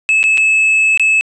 triangle tone with dropouts, 2600 Hz, E7, 24 cents flat, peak -7 dBFS, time 0.09-1.21 s, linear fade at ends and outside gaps 0 ms, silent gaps 0.23-0.239 / 0.374-0.379 / 0.975-0.997 s, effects resampled to 22050 Hz

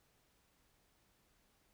silence, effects pink hiss -74 dBFS RMS until 1.73 s

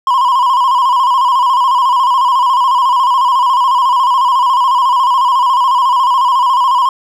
triangle tone with vibrato, 1022 Hz, C6, 41 cents flat, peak -6 dBFS, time 0.07-6.89 s, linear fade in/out 2 ms, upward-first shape square, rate 14 Hz, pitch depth 74 cents each way, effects none

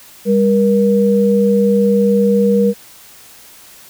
sine tone pair together, 200 / 475.7 Hz, G3 / A#4, +35 / +35 cents, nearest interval octave + minor third, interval 1500 cents, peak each -12 dBFS, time 0.25-2.74 s, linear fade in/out 50 ms, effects white hiss -41 dBFS RMS until 3.89 s

